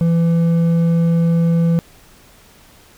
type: tone with hard clipping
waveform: sine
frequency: 167.5 Hz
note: E3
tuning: 28 cents sharp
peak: -13 dBFS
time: 0.01-1.79 s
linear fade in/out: 0 ms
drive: 5 dB
effects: pink hiss -47 dBFS RMS until 2.97 s

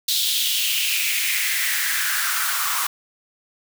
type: noise with high-pass filter sweep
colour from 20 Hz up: white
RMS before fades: -22 dBFS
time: 0.08-2.87 s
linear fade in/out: 5 ms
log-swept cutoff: 3800 to 1100 Hz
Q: 4.3
effects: none

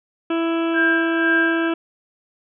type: harmonic tone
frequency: 331.2 Hz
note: E4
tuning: 8 cents sharp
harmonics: 1 / 2 / 3 / 4 / 5 / 7 / 8 / 9 / 10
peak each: -19 / -28 / -33 / -30 / -36 / -38 / -35 / -39 / -42 dBFS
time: 0.3-1.74 s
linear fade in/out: 5 ms
type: tone with tremolo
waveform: sine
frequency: 1600 Hz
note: G6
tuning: 35 cents sharp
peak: -15 dBFS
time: 0.73-1.71 s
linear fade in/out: 50 ms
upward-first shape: sine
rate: 2 Hz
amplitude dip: 70%
effects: none

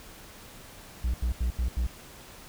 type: tone bursts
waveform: triangle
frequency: 60.4 Hz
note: B1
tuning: 38 cents flat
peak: -22 dBFS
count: 5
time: 1.04-1.868 s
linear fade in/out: 5 ms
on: 100 ms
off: 82 ms
effects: pink hiss -48 dBFS RMS until 2.48 s

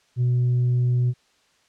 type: tone with tanh clipping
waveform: sine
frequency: 123.47 Hz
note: B2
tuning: in tune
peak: -18 dBFS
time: 0.16-1.14 s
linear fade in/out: 50 ms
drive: 1 dB
effects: white hiss -62 dBFS RMS until 1.68 s + low-pass 6000 Hz 12 dB/octave

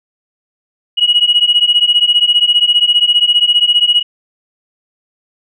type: beating tone pair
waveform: sine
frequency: 2900 / 2915 Hz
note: F#7 / F#7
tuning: -35 / -26 cents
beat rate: 15 Hz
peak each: -10 dBFS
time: 0.97-4.03 s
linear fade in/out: 20 ms
effects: tanh soft clip ceiling -1 dBFS

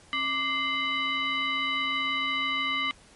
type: tone with frequency modulation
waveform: sine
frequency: 2082 Hz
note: C7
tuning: 9 cents flat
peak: -25 dBFS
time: 0.13-2.91 s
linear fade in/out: 0 ms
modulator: 906 Hz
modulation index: 1.3
effects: pink hiss -55 dBFS RMS until 3.15 s + MP3 48 kbps

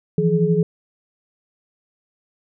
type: tone cluster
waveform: sine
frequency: 161.8 / 173.7 / 423.1 Hz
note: E3 / F3 / G#4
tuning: -32 / -9 / +32 cents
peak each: -19 dBFS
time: 0.18-0.63 s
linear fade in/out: 2 ms
effects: none

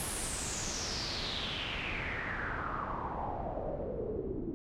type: noise with low-pass filter sweep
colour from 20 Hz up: pink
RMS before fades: -37 dBFS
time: 0-4.54 s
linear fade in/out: 0 ms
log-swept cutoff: 11000 to 310 Hz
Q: 5.1
effects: none

